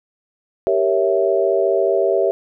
sine chord, G diminished seventh, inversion none, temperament equal, 392 / 466.2 / 554.4 / 659.3 Hz, G4 / Bb4 / Db5 / Fb5, 0 / 0 / 0 / 0 cents, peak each -18 / -22 / -20 / -19 dBFS, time 0.67-2.31 s, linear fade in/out 0 ms, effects none

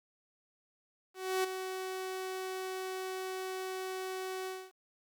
sawtooth tone with ADSR envelope, 375.4 Hz, F#4, 25 cents sharp, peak -24 dBFS, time 1.14-4.72 s, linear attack 300 ms, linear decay 10 ms, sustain -9 dB, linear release 250 ms, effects 11-bit

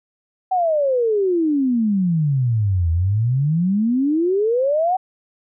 sine exponential two-way sweep, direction down then up, 765 to 80.6 to 765 Hz, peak -15 dBFS, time 0.51-4.97 s, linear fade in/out 10 ms, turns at 2.91 s, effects none

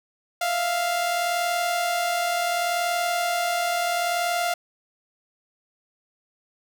sawtooth tone pair together, 657.8 / 698.5 Hz, E5 / F5, -4 / 0 cents, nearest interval minor second, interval 104 cents, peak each -28 / -19 dBFS, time 0.41-4.54 s, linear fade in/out 5 ms, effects none

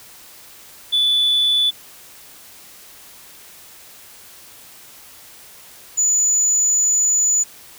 sine tone pair in turn, 3471 / 6957 Hz, A7 / A8, -24 / -21 cents, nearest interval octave, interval 1203 cents, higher second, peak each -12 dBFS, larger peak neither, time 0.92-1.71 / 5.97-7.44 s, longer second, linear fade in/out 20 ms, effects tanh soft clip ceiling -11 dBFS + white hiss -43 dBFS RMS until 7.78 s

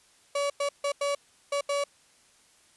35% pulse tone bursts at uneven times, 568 Hz, C#5, 42 cents sharp, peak -24 dBFS, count 6, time 0.35-0.5 / 0.6-0.69 / 0.84-0.92 / 1.01-1.15 / 1.52-1.61 / 1.69-1.84 s, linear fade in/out 5 ms, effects white hiss -61 dBFS RMS until 2.76 s + resampled to 24000 Hz

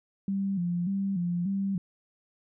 sine tone with vibrato, 185 Hz, F#3, in tune, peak -26 dBFS, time 0.28-1.78 s, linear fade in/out 2 ms, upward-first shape square, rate 1.7 Hz, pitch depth 100 cents each way, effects none

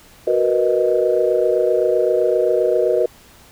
sine chord, B major seventh, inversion second, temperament equal, 370 / 466.2 / 493.9 / 622.3 Hz, F#4 / A#4 / B4 / D#5, 0 / 0 / 0 / 0 cents, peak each -19 dBFS, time 0.27-3.06 s, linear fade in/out 5 ms, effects tanh soft clip ceiling -3 dBFS + pink hiss -47 dBFS RMS until 3.51 s

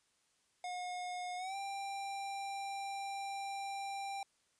square tone with pitch glide, 721 to 790.8 Hz, F#5 to G5, -45 to +15 cents, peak -40 dBFS, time 0.64-4.23 s, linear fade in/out 2 ms, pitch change +160 cents, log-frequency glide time 1.37-1.56 s, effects white hiss -75 dBFS RMS until 4.59 s + resampled to 22050 Hz

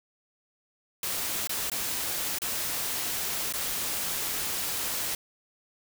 white noise with dropouts, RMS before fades -31 dBFS, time 1.03-5.15 s, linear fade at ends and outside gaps 2 ms, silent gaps 1.473-1.494 / 1.699-1.717 / 2.386-2.418 / 3.525-3.537 s, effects none

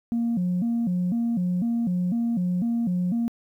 sine tone with vibrato, 204.6 Hz, G#3, 26 cents flat, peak -20 dBFS, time 0.12-3.28 s, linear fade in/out 0 ms, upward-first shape square, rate 2 Hz, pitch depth 230 cents each way, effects tanh soft clip ceiling -19 dBFS + 10-bit

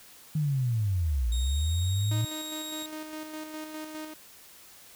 sine linear two-way sweep, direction down then up, 157.2 to 56.1 to 114.9 Hz, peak -24 dBFS, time 0.35-2.25 s, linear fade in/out 5 ms, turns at 1.29 s
25% pulse tone with pitch glide, 3729 to 3775 Hz, A#7 to A#7, 0 to +21 cents, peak -32 dBFS, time 1.32-2.86 s, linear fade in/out 2 ms, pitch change +21 cents, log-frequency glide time 1.46-2.43 s
sawtooth tone with tremolo, 310.1 Hz, D#4, 6 cents flat, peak -32 dBFS, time 2.11-4.14 s, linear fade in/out 5 ms, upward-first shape square, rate 4.9 Hz, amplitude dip 40%
effects white hiss -52 dBFS RMS until 4.95 s

